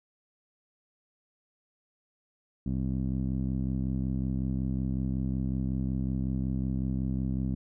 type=tone with low-pass filter; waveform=15% pulse; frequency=65.41 Hz; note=C2; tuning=in tune; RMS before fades=-30 dBFS; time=2.66-7.55 s; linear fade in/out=5 ms; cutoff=240 Hz; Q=1.6; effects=none